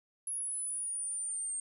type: exponential sweep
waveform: sine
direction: down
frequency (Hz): 10548 to 8590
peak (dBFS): -34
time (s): 0.27-1.6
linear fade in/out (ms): 2
effects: none